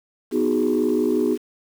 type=chord; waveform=sine; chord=G# minor seventh; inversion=first; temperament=equal; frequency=246.9 / 311.1 / 370 / 415.3 Hz; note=B3 / D#4 / F#4 / G#4; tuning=0 / 0 / 0 / 0 cents; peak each=-22 dBFS; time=0.31-1.38 s; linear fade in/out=50 ms; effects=tanh soft clip ceiling -11 dBFS + 7-bit